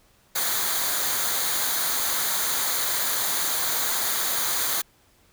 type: noise with comb filter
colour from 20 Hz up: white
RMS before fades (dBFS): -25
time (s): 0.35-4.82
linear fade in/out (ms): 10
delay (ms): 0.37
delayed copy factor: -0.6
effects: pink hiss -60 dBFS RMS until 5.32 s